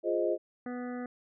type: chord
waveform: sine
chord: F minor seventh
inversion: none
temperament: equal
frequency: 349.2 / 415.3 / 523.3 / 622.3 Hz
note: F4 / Ab4 / C5 / Eb5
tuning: 0 / 0 / 0 / 0 cents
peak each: -31 / -33 / -33 / -31 dBFS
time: 0.03-0.38 s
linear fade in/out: 50 ms
type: harmonic tone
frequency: 246.9 Hz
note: B3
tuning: in tune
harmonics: 1 / 2 / 3 / 5 / 6 / 7 / 8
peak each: -36 / -42 / -46 / -50 / -52 / -53 / -54 dBFS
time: 0.66-1.06 s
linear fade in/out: 2 ms
effects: none